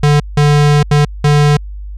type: tone bursts at uneven times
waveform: square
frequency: 146.83 Hz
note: D3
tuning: in tune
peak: -7 dBFS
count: 4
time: 0.03-0.2 / 0.37-0.83 / 0.91-1.05 / 1.24-1.57 s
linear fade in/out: 5 ms
effects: added 50 Hz sine -23 dBFS peak until 1.97 s + low-pass 7000 Hz 12 dB/octave